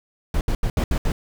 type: noise bursts at uneven times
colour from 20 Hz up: brown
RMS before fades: -20 dBFS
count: 6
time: 0.34-0.41 / 0.48-0.55 / 0.63-0.7 / 0.77-0.84 / 0.91-0.98 / 1.05-1.12 s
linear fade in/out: 2 ms
effects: none